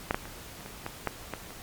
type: clicks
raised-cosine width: 0.5 ms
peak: -10 / -12 / -27 / -30 / -26 / -18 / -12 / -18 / -29 dBFS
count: 9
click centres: 0.109 / 0.145 / 0.255 / 0.607 / 0.661 / 0.864 / 1.073 / 1.337 / 1.506 s
effects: pink hiss -45 dBFS RMS until 1.62 s + MP3 96 kbps